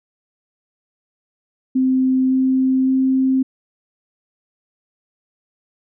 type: tone with pitch steps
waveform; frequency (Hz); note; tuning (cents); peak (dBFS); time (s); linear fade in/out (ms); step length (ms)
sine; 260 / 261.5 / 263; C4 / C4 / C4; -11 / -1 / +9; -13; 1.75-3.43; 10; 560
effects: none